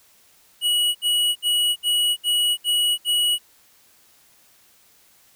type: tone bursts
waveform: square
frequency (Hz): 2920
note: F#7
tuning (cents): -24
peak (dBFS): -18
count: 7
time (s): 0.61-3.386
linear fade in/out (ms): 50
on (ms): 340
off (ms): 66
effects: white hiss -56 dBFS RMS until 5.35 s